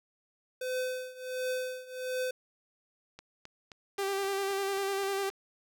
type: tone with tremolo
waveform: square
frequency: 509 Hz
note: C5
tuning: 48 cents flat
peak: -30 dBFS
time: 0.61-2.31 s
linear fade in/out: 5 ms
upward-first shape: triangle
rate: 1.4 Hz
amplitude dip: 90%
type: click train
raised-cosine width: 0.2 ms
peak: -29 dBFS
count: 9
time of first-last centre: 3.19-5.301 s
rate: 3.79 Hz
type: tone with vibrato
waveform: sawtooth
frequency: 393.1 Hz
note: G4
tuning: 5 cents sharp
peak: -26 dBFS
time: 3.98-5.3 s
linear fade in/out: 10 ms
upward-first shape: square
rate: 10 Hz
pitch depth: 21 cents each way
effects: none